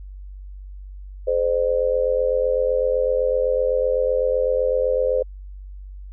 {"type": "tone with amplitude modulation", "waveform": "sine", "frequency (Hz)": 516, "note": "C5", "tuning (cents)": -24, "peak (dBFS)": -13, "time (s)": [1.27, 5.23], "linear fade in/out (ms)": 10, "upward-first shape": "sine", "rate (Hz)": 87.9, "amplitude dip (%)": 90, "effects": ["added 48 Hz sine -34 dBFS peak until 6.12 s"]}